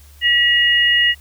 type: tone pair together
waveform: sine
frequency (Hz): 1930 / 2868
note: B6 / F7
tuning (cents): -40 / +45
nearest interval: perfect fifth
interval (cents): 685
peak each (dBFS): -14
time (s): 0.21-1.15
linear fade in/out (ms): 50
effects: added 72 Hz sine -42 dBFS peak until 1.2 s + white hiss -50 dBFS RMS until 1.2 s